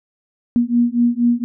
sine beating tone pair, 236.9 / 241.1 Hz, A#3 / B3, +28 / -41 cents, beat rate 4.2 Hz, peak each -16 dBFS, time 0.56-1.44 s, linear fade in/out 0 ms, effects none

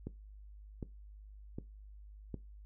click train, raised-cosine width 3 ms, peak -27 dBFS, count 4, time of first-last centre 0.07-2.343 s, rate 1.32 Hz, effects noise-tail reverb RT60 0.2 s tail -18 dB re dry + added 51 Hz sine -50 dBFS peak until 2.65 s

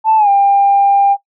sine tone with pitch glide, 880 to 797.7 Hz, A5 to G5, 0 to +30 cents, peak -6 dBFS, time 0.04-1.17 s, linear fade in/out 50 ms, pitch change -170 cents, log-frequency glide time 0.17-0.29 s, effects noise-tail reverb RT60 0.1 s tail -18 dB re dry + tanh soft clip ceiling -2 dBFS

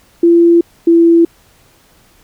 sine tone pair in turn, 340 / 335.5 Hz, F4 / E4, -46 / +31 cents, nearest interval unison, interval 23 cents, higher first, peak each -4 dBFS, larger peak neither, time 0.23-0.61 / 0.87-1.25 s, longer neither, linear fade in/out 5 ms, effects pink hiss -49 dBFS RMS until 2.23 s

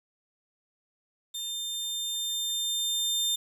sawtooth tone with level ramp, 3600 Hz, A7, 39 cents sharp, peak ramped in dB -30 to -22 dBFS, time 1.34-3.36 s, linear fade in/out 10 ms, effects 9-bit

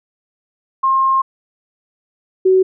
sine tone pair in turn, 1066 / 375.7 Hz, C6 / F#4, +32 / +26 cents, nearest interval octave + tritone, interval 1806 cents, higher first, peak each -11 / -8 dBFS, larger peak second, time 0.83-1.22 / 2.45-2.63 s, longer first, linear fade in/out 10 ms, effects none

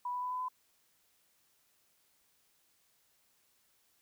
sine tone with pitch steps, 984 / 990.8 / 997.7 / 1004.7 / 1011.7 Hz, B5 / B5 / B5 / B5 / B5, -7 / +5 / +17 / +29 / +41 cents, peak -34 dBFS, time 0.05-0.485 s, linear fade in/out 5 ms, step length 87 ms, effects white hiss -72 dBFS RMS until 4.01 s

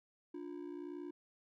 triangle ring-modulated tone, 322.6 Hz, E4, 37 cents flat, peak -38 dBFS, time 0.34-1.11 s, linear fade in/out 5 ms, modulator 30.6 Hz, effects none

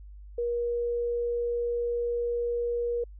sine tone, 476.3 Hz, A#4, 37 cents sharp, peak -26 dBFS, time 0.38-3.04 s, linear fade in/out 5 ms, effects added 50 Hz sine -43 dBFS peak until 3.19 s

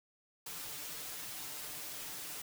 white noise with comb filter, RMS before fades -44 dBFS, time 0.46-2.42 s, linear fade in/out 5 ms, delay 6.7 ms, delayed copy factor +0.8, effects none

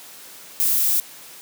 violet noise, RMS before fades -19 dBFS, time 0.6-1 s, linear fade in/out 0 ms, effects white hiss -42 dBFS RMS until 1.41 s + high-pass 150 Hz 12 dB/octave

